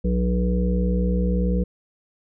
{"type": "harmonic tone", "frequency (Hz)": 60.8, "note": "B1", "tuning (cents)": -26, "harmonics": [1, 3, 5, 7, 8], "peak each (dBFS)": [-21, -22, -35, -34, -29], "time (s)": [0.04, 1.64], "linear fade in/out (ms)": 10, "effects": []}